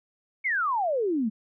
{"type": "exponential sweep", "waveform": "sine", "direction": "down", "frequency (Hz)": [2252, 204.7], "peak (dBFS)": -23, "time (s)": [0.44, 1.3], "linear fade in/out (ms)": 20, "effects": []}